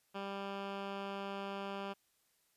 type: tone with low-pass filter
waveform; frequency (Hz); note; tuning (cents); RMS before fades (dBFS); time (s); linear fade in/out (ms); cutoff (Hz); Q
10% pulse; 197.6; G3; +14; -42; 0.14-1.94; 20; 3000; 1.1
effects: white hiss -75 dBFS RMS until 2.56 s + resampled to 32000 Hz